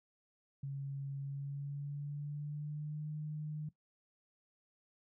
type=tone with pitch glide; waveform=sine; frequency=138.59 to 152.01 Hz; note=C#3 to D#3; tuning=0 to -40 cents; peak=-38 dBFS; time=0.63-3.69 s; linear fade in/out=5 ms; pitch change=+160 cents; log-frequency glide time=1.2-3.09 s; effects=noise-tail reverb RT60 0.1 s tail -17 dB re dry